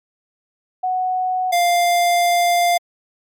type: tone pair in turn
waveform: sine / square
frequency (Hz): 740 / 698.5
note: F#5 / F5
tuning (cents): 0 / 0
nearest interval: minor second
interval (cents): 100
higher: first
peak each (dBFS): -17 / -14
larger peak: second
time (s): 0.83-1.52 / 1.52-2.78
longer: second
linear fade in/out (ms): 10
effects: MP3 64 kbps